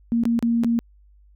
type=tone with dropouts; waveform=sine; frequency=233.1 Hz; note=A#3; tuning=in tune; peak=-17 dBFS; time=0.12-0.79 s; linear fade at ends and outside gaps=0 ms; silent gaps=0.236-0.254 / 0.391-0.426 / 0.636-0.645 s; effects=added 50 Hz sine -50 dBFS peak until 1.35 s